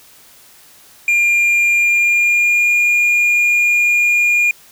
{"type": "tone with pitch glide", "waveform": "triangle", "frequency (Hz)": [2400, 2422], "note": ["D7", "D#7"], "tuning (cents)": [37, -47], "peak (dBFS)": -9, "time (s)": [1.08, 4.51], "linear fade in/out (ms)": 2, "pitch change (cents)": 16, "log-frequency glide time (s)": [1.79, 2.71], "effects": ["white hiss -45 dBFS RMS until 4.71 s"]}